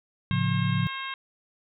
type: harmonic tone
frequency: 536 Hz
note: C5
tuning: 42 cents sharp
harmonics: 2 / 3 / 4 / 5 / 6 / 7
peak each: -36 / -38 / -39 / -40 / -41 / -41 dBFS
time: 0.31-1.14 s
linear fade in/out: 2 ms
type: chord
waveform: sine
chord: A augmented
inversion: none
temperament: equal with one note detuned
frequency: 110 / 138.59 / 176.95 Hz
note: A2 / C#3 / E#3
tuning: 0 / 0 / +23 cents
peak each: -27 dBFS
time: 0.31-0.87 s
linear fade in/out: 0 ms
effects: none